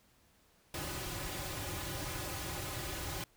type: noise with comb filter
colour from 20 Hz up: pink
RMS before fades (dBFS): -40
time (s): 0.74-3.24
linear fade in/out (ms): 2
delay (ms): 4.4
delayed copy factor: -0.85
effects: pink hiss -68 dBFS RMS until 3.36 s